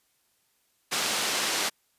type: band-pass noise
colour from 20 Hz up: white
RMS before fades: -28 dBFS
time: 0.91-1.7 s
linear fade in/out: 20 ms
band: 220 to 6100 Hz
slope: 12 dB/octave
effects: white hiss -70 dBFS RMS until 1.98 s + resampled to 32000 Hz